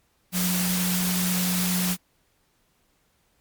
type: tone in noise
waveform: sine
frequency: 180.9 Hz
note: F#3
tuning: 39 cents flat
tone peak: -24 dBFS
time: 0.32-1.97 s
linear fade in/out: 50 ms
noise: white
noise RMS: -27 dBFS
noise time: 0.32-1.97 s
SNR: 0 dB
effects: pink hiss -67 dBFS RMS until 3.4 s + MP3 96 kbps